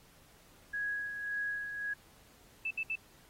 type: tone with tremolo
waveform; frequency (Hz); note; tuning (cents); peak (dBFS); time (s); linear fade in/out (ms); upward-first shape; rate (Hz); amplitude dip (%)
sine; 1661.2; G#6; 0; -32; 0.73-1.94; 10; sine; 1.8; 50
type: tone bursts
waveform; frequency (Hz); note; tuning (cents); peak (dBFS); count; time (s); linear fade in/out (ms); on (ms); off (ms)
sine; 2637; E7; 0; -32; 3; 2.65-2.956; 5; 58; 66
effects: pink hiss -62 dBFS RMS until 3.29 s + AAC 48 kbps